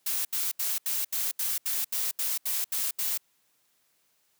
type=noise bursts; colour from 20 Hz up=blue; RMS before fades=-29 dBFS; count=12; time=0.06-3.176 s; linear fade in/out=5 ms; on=190 ms; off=76 ms; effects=white hiss -70 dBFS RMS until 4.39 s + high-pass 100 Hz 12 dB/octave